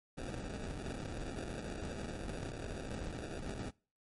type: noise with sample-and-hold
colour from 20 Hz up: pink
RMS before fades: -42 dBFS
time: 0.17-3.71 s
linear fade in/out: 20 ms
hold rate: 1050 Hz
effects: noise-tail reverb RT60 0.4 s tail -25 dB re dry + MP3 48 kbps